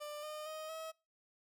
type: tone with pitch steps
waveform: 30% pulse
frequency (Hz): 594 / 609.3 / 625 / 641.1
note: D5 / D#5 / D#5 / E5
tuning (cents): +20 / -36 / +8 / -48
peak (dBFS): -40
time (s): 0-0.92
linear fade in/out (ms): 20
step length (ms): 230
effects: noise-tail reverb RT60 0.3 s tail -24 dB re dry